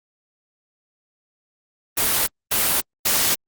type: noise bursts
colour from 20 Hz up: white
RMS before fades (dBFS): -19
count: 3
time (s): 1.97-3.35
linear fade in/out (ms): 10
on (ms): 300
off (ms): 240
effects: Opus 32 kbps